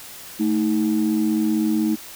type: tone pair together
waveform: sine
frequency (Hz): 220 / 315.9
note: A3 / D#4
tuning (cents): 0 / +26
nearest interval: tritone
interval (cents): 626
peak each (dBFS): -19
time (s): 0.39-1.96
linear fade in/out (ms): 20
effects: tanh soft clip ceiling -12 dBFS + white hiss -39 dBFS RMS until 2.15 s